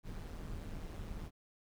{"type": "noise with amplitude modulation", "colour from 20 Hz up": "brown", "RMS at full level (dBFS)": -41, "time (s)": [0.03, 1.31], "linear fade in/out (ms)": 50, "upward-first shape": "sine", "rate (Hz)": 159, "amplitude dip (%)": 65, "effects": []}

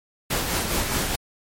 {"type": "noise with tremolo", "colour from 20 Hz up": "pink", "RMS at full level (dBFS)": -23, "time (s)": [0.3, 1.16], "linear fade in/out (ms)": 10, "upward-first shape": "sine", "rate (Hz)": 4.8, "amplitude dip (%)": 40, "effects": ["MP3 64 kbps"]}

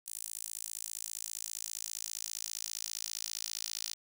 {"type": "tone with high-pass filter sweep", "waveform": "10% pulse", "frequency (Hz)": 55, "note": "A1", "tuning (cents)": 0, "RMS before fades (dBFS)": -41, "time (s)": [0.06, 3.94], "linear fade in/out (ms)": 10, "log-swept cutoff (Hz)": [8600, 5000], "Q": 1.8, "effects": []}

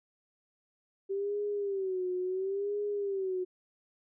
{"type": "tone with vibrato", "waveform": "sine", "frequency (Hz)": 387.4, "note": "G4", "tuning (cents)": -20, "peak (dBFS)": -30, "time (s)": [1.09, 3.45], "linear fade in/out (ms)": 20, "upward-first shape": "sine", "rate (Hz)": 0.72, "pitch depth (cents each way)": 110, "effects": []}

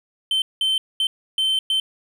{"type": "tone bursts at uneven times", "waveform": "triangle", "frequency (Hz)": 3092, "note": "G7", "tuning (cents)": -24, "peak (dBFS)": -16, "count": 5, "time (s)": [[0.31, 0.42], [0.61, 0.78], [1, 1.07], [1.38, 1.59], [1.7, 1.8]], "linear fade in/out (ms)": 2, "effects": []}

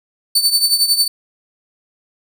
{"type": "tone with tremolo", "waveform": "sawtooth", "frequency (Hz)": 4525, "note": "C#8", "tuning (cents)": 35, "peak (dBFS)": -6, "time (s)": [0.35, 1.08], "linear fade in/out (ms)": 5, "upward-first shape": "triangle", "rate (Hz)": 11, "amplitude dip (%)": 80, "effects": []}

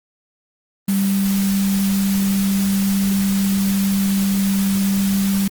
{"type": "tone in noise", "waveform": "sine", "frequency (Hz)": 196.1, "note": "G3", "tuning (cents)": 1, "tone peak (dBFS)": -15, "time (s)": [0.88, 5.48], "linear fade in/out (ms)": 5, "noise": "white", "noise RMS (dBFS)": -28, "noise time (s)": [0.88, 5.48], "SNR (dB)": 10, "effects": ["Opus 32 kbps"]}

